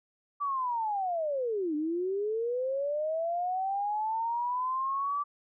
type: linear two-way sweep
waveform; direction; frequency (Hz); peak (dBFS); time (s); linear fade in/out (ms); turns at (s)
sine; down then up; 1166 to 293.7 to 1166; -28; 0.4-5.24; 20; 1.75
effects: none